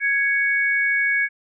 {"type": "tone pair together", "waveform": "sine", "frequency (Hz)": [1661.2, 2227], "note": ["G#6", "C#7"], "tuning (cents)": [0, 7], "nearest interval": "perfect fourth", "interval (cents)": 507, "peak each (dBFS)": -20, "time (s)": [0, 1.29], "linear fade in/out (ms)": 50, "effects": []}